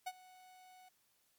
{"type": "tone with ADSR envelope", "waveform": "45% pulse", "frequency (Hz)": 740, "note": "F#5", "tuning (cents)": 0, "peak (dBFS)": -37, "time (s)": [0.06, 0.89], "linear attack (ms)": 12, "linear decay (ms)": 45, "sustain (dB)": -21, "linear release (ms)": 8, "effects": ["white hiss -75 dBFS RMS until 1.38 s", "MP3 96 kbps"]}